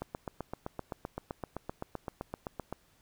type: click train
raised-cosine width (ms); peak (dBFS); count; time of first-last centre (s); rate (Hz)
1; -22; 22; 0.02-2.726; 7.76
effects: pink hiss -67 dBFS RMS until 3.01 s